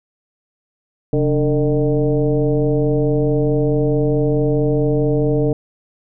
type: tone with frequency modulation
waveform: sine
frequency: 293.7 Hz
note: D4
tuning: in tune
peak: -13 dBFS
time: 1.13-5.53 s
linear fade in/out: 2 ms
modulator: 158 Hz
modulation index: 1.6
effects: none